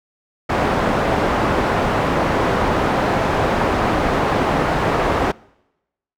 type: low-pass noise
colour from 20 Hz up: white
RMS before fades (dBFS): -18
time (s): 0.49-5.32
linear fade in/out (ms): 10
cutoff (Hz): 950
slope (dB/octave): 12
effects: noise-tail reverb RT60 0.9 s tail -24 dB re dry